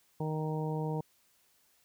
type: harmonic tone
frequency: 155.56 Hz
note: D#3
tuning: in tune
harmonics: 1 / 2 / 3 / 4 / 5 / 6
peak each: -33 / -41 / -38 / -46 / -44 / -43 dBFS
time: 0.2-1.01 s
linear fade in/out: 5 ms
effects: white hiss -69 dBFS RMS until 1.84 s